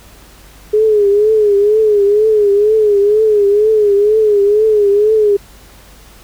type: tone with vibrato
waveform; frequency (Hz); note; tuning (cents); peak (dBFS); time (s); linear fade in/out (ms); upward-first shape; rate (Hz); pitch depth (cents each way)
sine; 418.7; G#4; +14; -7; 0.73-5.37; 10; triangle; 2.1; 95
effects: added 50 Hz sine -42 dBFS peak until 6.23 s + pink hiss -42 dBFS RMS until 6.23 s